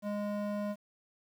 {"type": "tone with band-pass filter", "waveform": "square", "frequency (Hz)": 206.4, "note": "G#3", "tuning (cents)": -10, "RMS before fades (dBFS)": -35, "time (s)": [0.02, 0.76], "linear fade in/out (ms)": 50, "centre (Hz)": 500, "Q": 1.1, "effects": ["10-bit"]}